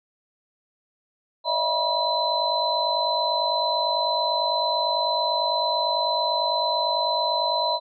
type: tone cluster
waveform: sine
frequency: 569 / 620 / 669 / 968 / 4031 Hz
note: C#5 / D#5 / E5 / B5 / B7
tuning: +45 / -6 / +25 / -35 / +35 cents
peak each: -33 / -29 / -29 / -24 / -26 dBFS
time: 1.44-7.8 s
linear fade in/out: 50 ms
effects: none